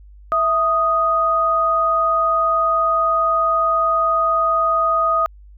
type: tone pair together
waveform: sine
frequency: 659.3 / 1244.6 Hz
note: E5 / D#6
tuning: 0 / 0 cents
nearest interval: major seventh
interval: 1100 cents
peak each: -21 / -15 dBFS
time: 0.32-5.26 s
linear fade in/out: 0 ms
effects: added 50 Hz sine -40 dBFS peak until 5.57 s